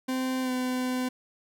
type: tone with pitch glide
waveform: 40% pulse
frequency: 258.8 to 253.6 Hz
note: C4 to B3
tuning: -19 to +46 cents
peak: -26 dBFS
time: 0.08-1.09 s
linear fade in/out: 10 ms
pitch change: -35 cents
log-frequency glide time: 0.42-0.51 s
effects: none